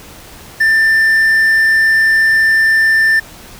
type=tone; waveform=triangle; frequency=1783 Hz; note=A6; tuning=22 cents sharp; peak=-6 dBFS; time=0.6-3.2 s; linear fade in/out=10 ms; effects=pink hiss -36 dBFS RMS until 3.59 s